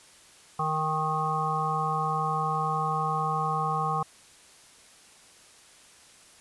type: harmonic tone with a mistuned harmonic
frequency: 155.56 Hz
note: D#3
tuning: in tune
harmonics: 1 / 3 / 5 / 7 / 8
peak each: -32 / -37 / -30 / -29 / -33 dBFS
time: 0.59-4.03 s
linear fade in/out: 5 ms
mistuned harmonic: 5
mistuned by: +19 cents
effects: white hiss -54 dBFS RMS until 6.4 s + resampled to 24000 Hz